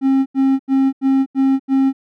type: tone bursts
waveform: triangle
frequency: 268.5 Hz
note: C4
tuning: 45 cents sharp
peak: -9 dBFS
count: 6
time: 0.01-1.93 s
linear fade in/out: 50 ms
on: 250 ms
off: 84 ms
effects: none